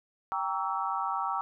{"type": "chord", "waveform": "sine", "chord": "G diminished seventh", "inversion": "none", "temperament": "equal with one note detuned", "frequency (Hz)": [784, 932.3, 1137.3, 1318.5], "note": ["G5", "Bb5", "Db6", "Fb6"], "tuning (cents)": [0, 0, 44, 0], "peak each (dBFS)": -34, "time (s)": [0.32, 1.41], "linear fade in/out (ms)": 0, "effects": []}